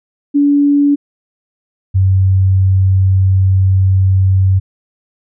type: tone pair in turn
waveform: sine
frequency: 286.5 / 95.06 Hz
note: D4 / F#2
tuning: -43 / +47 cents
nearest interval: octave + perfect fifth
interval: 1910 cents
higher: first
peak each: -7 dBFS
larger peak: neither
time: 0.34-0.96 / 1.94-4.6 s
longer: second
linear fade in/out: 20 ms
effects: none